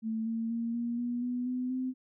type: tone with pitch steps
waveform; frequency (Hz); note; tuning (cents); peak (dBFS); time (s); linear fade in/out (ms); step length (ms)
sine; 222.2 / 226.9 / 231.6 / 236.5 / 241.5 / 246.5 / 251.7 / 257; A3 / A#3 / A#3 / A#3 / B3 / B3 / B3 / C4; +17 / -47 / -11 / +25 / -39 / -3 / +33 / -31; -30; 0.02-1.94; 50; 240
effects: none